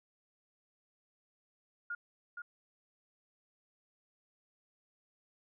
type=tone with echo; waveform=sine; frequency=1422 Hz; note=F6; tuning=31 cents sharp; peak=-36 dBFS; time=1.9-1.95 s; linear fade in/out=5 ms; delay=470 ms; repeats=1; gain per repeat=-5 dB; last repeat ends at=2.42 s; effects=none